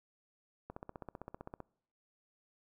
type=click train; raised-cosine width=1 ms; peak=-30 dBFS; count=15; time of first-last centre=0.7-1.603 s; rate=15.5 Hz; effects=noise-tail reverb RT60 0.7 s tail -25 dB re dry